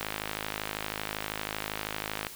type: click train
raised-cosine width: 0.3 ms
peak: -15 dBFS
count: 120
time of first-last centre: 0.01-2.268 s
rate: 52.7 Hz
effects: white hiss -45 dBFS RMS until 2.35 s